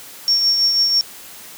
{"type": "tone with tremolo", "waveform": "sine", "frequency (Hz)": 5500, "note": "F8", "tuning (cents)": -27, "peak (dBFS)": -11, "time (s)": [0.28, 1.01], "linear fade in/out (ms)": 0, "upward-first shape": "triangle", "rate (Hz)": 6.1, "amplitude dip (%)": 45, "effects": ["white hiss -38 dBFS RMS until 1.57 s", "high-pass 80 Hz 12 dB/octave"]}